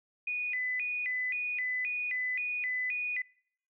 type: tone with vibrato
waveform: sine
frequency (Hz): 2224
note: C#7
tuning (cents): +5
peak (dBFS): -30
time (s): 0.27-3.22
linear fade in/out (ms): 5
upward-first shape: square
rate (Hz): 1.9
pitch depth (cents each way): 180
effects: noise-tail reverb RT60 0.6 s tail -24 dB re dry